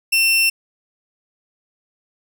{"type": "tone", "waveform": "sawtooth", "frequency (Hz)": 2700, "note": "E7", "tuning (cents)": 41, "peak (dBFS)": -10, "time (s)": [0.12, 0.5], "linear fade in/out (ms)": 10, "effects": []}